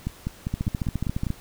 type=two click trains; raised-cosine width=5 ms; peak=-13 / -14 dBFS; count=12 / 7; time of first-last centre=0.54-1.304 / 0.07-1.268 s; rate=14.4 / 5.01 Hz; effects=pink hiss -48 dBFS RMS until 1.4 s